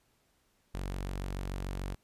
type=tone; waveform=sawtooth; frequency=46.9 Hz; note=F#1; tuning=24 cents sharp; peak=-31 dBFS; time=0.74-1.95 s; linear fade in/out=10 ms; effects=pink hiss -72 dBFS RMS until 2.03 s + resampled to 32000 Hz